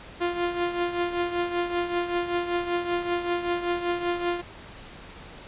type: tone with tremolo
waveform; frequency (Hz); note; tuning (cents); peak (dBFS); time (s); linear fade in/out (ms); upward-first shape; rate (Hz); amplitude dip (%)
sawtooth; 349.2; F4; 0; -18; 0.2-4.42; 20; triangle; 5.2; 70
effects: pink hiss -44 dBFS RMS until 5.47 s + resampled to 8000 Hz